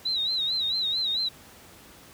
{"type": "tone with vibrato", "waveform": "sine", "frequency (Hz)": 3903, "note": "B7", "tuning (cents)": -21, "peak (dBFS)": -24, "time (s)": [0.05, 1.29], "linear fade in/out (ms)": 10, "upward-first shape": "sine", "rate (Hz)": 4.5, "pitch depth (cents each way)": 100, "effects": ["pink hiss -50 dBFS RMS until 2.13 s", "high-pass 60 Hz 12 dB/octave"]}